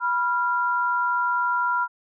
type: tone pair together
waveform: sine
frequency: 980 / 1385.9 Hz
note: B5 / F6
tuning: -14 / -14 cents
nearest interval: tritone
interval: 600 cents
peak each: -23 dBFS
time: 0-1.88 s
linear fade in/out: 50 ms
effects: none